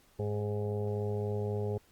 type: harmonic tone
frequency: 103.83 Hz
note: G#2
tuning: in tune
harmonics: 1 / 2 / 4 / 5 / 6 / 7 / 8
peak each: -33 / -41 / -35 / -42 / -49 / -50 / -49 dBFS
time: 0.19-1.78 s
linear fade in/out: 5 ms
effects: pink hiss -65 dBFS RMS until 1.91 s + Opus 48 kbps